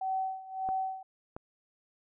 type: tone with tremolo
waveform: sine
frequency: 761 Hz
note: F#5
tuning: 48 cents sharp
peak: -28 dBFS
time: 0.01-1.03 s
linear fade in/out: 5 ms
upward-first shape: sine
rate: 1.7 Hz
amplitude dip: 85%
type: clicks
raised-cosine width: 1 ms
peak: -26 dBFS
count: 2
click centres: 0.689 / 1.365 s
effects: none